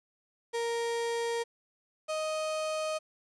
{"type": "tone pair in turn", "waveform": "35% pulse", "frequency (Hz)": [466.2, 624.1], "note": ["A#4", "D#5"], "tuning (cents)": [0, 5], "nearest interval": "perfect fourth", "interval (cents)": 505, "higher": "second", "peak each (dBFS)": [-28, -29], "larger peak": "first", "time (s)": [[0.53, 1.44], [2.08, 2.99]], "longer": "neither", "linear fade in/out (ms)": 20, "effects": ["resampled to 22050 Hz", "10-bit"]}